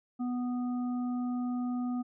harmonic tone, 246.9 Hz, B3, in tune, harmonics 1 / 3 / 5, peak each -30 / -44 / -48 dBFS, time 0.19-2.03 s, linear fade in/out 20 ms, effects none

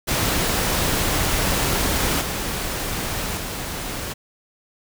pink noise with level steps, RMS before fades -21 / -26 / -29 dBFS, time 0.07-4.14 s, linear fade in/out 20 ms, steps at 2.21 / 3.37 s, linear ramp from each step 2 ms, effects none

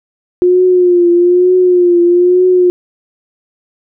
sine tone with vibrato, 356.5 Hz, F4, 36 cents sharp, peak -5 dBFS, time 0.42-2.7 s, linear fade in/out 0 ms, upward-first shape triangle, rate 1.1 Hz, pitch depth 57 cents each way, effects none

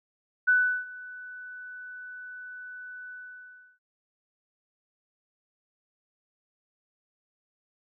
sine tone with ADSR envelope, 1493 Hz, F#6, 15 cents sharp, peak -17 dBFS, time 0.47-3.79 s, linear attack 17 ms, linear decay 360 ms, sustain -22 dB, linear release 680 ms, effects none

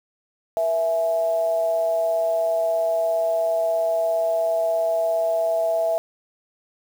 sine tone with amplitude modulation, 659 Hz, E5, 1 cent flat, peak -16 dBFS, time 0.57-5.98 s, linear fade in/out 0 ms, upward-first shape sine, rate 183 Hz, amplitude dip 55%, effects 7-bit

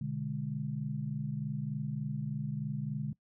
sine chord, G# diminished, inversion first, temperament equal, 123.47 / 146.83 / 207.7 Hz, B2 / D3 / G#3, 0 / 0 / 0 cents, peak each -40 / -35 / -39 dBFS, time 0.01-3.13 s, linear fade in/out 5 ms, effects noise-tail reverb RT60 0.1 s tail -21 dB re dry

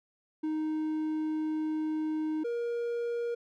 triangle tone pair in turn, 311.1 / 472.7 Hz, D#4 / A#4, 0 / +24 cents, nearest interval perfect fifth, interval 724 cents, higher second, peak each -27 / -28 dBFS, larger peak first, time 0.43-2.44 / 2.44-3.35 s, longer first, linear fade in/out 10 ms, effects none

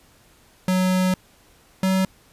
square tone pair in turn, 185 / 189 Hz, F#3 / F#3, 0 / +37 cents, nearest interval unison, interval 37 cents, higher second, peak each -18 dBFS, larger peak neither, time 0.68-1.14 / 1.83-2.05 s, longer first, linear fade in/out 2 ms, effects pink hiss -55 dBFS RMS until 2.32 s + resampled to 32000 Hz

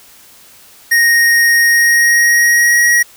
square tone with pitch glide, 1864.7 to 1900.6 Hz, A#6 to A#6, 0 to +33 cents, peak -8 dBFS, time 0.91-3.03 s, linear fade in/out 10 ms, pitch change +33 cents, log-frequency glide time 1.61-2.91 s, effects white hiss -42 dBFS RMS until 3.16 s

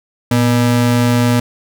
square ring-modulated tone, 180.5 Hz, F#3, 43 cents flat, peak -8 dBFS, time 0.31-1.4 s, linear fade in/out 5 ms, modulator 64.9 Hz, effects none

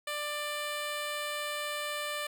10% pulse tone, 592 Hz, D5, 14 cents sharp, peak -25 dBFS, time 0.07-2.27 s, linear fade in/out 5 ms, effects none

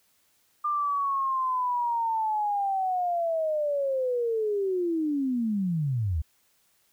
sine linear sweep, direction down, 1200 to 70.3 Hz, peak -24 dBFS, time 0.64-6.22 s, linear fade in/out 10 ms, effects white hiss -67 dBFS RMS until 6.92 s

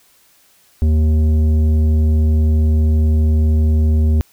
triangle tone with tanh clipping, 77.7 Hz, D#2, 2 cents flat, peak -12 dBFS, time 0.82-4.21 s, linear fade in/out 0 ms, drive 14 dB, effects white hiss -53 dBFS RMS until 4.32 s

